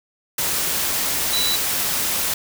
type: tone in noise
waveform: sine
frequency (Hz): 3951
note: B7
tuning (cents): 0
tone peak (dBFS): -20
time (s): 1.33-1.56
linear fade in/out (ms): 5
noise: white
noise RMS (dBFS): -22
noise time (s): 0.38-2.34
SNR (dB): -1
effects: none